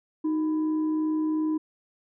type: tone with frequency modulation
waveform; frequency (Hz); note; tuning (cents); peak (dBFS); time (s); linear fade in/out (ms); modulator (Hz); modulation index
sine; 311.1; D#4; 0; -23; 0.24-1.58; 10; 685; 0.23
effects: none